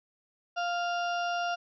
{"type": "harmonic tone with a mistuned harmonic", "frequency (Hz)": 698.5, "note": "F5", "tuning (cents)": 0, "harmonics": [1, 2, 4, 5, 6, 7, 8], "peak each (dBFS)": [-30, -34, -39, -50, -53, -49, -46], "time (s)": [0.56, 1.56], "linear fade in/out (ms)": 20, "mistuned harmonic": 7, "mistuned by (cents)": -18, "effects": []}